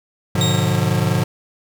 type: chord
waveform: square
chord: G# diminished seventh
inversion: none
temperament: just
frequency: 103.83 / 124.59 / 149.51 / 179.41 Hz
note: G#2 / B2 / D3 / F3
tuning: 0 / +16 / +31 / +47 cents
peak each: -22 dBFS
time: 0.35-1.24 s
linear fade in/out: 5 ms
type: tone with exponential decay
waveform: 30% pulse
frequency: 3729 Hz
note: A#7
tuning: in tune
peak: -15 dBFS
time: 0.41-1.1 s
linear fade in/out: 1 ms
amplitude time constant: 150 ms
effects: none